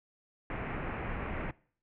pink low-pass noise, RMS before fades -37 dBFS, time 0.5-1.51 s, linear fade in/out 2 ms, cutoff 2500 Hz, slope 48 dB/octave, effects noise-tail reverb RT60 0.5 s tail -22 dB re dry

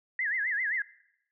sine tone with vibrato, 1847 Hz, A#6, 16 cents flat, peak -27 dBFS, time 0.19-0.82 s, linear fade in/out 2 ms, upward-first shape sine, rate 7.6 Hz, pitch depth 210 cents each way, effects noise-tail reverb RT60 0.8 s tail -20 dB re dry

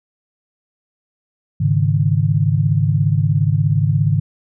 sine chord, Ab suspended fourth, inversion none, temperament equal, 103.83 / 138.59 / 155.56 Hz, Ab2 / Db3 / Eb3, 0 / 0 / 0 cents, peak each -17 dBFS, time 1.6-4.2 s, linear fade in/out 10 ms, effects none

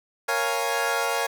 20% pulse chord, Bb minor seventh, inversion none, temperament equal, 466.2 / 554.4 / 698.5 / 830.6 Hz, Bb4 / Db5 / F5 / Ab5, 0 / 0 / 0 / 0 cents, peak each -24 dBFS, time 0.28-1.27 s, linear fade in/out 10 ms, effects none

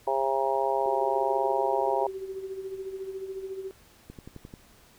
harmonic tone, 134.8 Hz, C#3, 48 cents flat, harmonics 3 / 4 / 5 / 6 / 7, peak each -30 / -30 / -30 / -30 / -30 dBFS, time 0.07-2.07 s, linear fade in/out 5 ms
sine tone with tremolo, 383.4 Hz, G4, 38 cents flat, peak -31 dBFS, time 0.86-3.71 s, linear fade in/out 0 ms, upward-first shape sine, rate 14 Hz, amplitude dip 60%
click train, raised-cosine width 3 ms, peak -29 dBFS, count 6, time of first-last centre 4.1-4.539 s, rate 11.4 Hz
effects pink hiss -57 dBFS RMS until 4.98 s

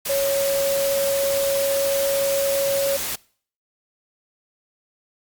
sine tone in noise, 554.4 Hz, C#5, in tune, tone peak -19 dBFS, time 0.09-2.97 s, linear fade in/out 10 ms, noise white, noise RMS -27 dBFS, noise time 0.05-3.16 s, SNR +5 dB, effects noise-tail reverb RT60 0.5 s tail -23 dB re dry + Opus 48 kbps

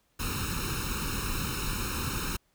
pink noise with comb filter, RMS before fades -32 dBFS, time 0.19-2.37 s, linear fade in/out 10 ms, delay 0.75 ms, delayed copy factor +0.95, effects pink hiss -71 dBFS RMS until 2.54 s

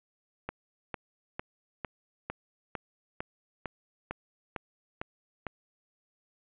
click train, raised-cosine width 0.5 ms, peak -19 dBFS, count 12, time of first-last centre 0.49-5.467 s, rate 2.21 Hz, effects resampled to 8000 Hz + 10-bit

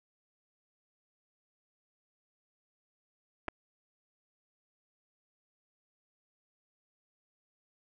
clicks, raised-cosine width 0.5 ms, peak -20 dBFS, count 2, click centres 3.482 / 3.485 s, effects none

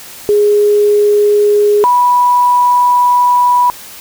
sine tone pair in turn, 414.7 / 981.2 Hz, G#4 / B5, -3 / -12 cents, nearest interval octave + minor third, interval 1491 cents, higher second, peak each -6 dBFS, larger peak neither, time 0.29-1.84 / 1.84-3.7 s, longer second, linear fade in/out 0 ms, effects white hiss -32 dBFS RMS until 4 s

